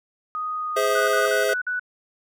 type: tone with pitch glide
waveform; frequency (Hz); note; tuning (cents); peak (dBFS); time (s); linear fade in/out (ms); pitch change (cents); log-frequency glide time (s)
sine; 1244.5 to 1230.9; D#6 to D#6; 0 to -19; -25; 0.35-1.28; 0; -19; 0.57-0.82
type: chord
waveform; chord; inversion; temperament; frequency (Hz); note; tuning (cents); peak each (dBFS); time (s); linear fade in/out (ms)
square; Ab augmented; none; just; 415.3 / 519.1 / 648.9; Ab4 / C5 / E5; 0 / -14 / -27; -25; 0.76-1.54; 10
type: tone bursts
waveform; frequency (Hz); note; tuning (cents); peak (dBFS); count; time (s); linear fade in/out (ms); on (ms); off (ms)
sine; 1482; F#6; +2; -23; 5; 0.95-1.796; 5; 130; 49
effects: none